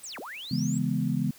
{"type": "linear two-way sweep", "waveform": "sine", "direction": "down then up", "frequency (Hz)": [8760, 196, 7980], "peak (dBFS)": -37, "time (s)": [0.03, 0.79], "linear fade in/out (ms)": 10, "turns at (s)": 0.19}
{"type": "chord", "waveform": "sine", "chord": "C# minor seventh", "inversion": "none", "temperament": "equal with one note detuned", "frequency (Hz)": [138.59, 165.48, 207.7, 246.9], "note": ["C#3", "E3", "G#3", "B3"], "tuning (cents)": [0, 7, 0, 0], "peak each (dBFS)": -30, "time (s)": [0.51, 1.31], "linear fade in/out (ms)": 5}
{"effects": ["white hiss -53 dBFS RMS until 1.38 s"]}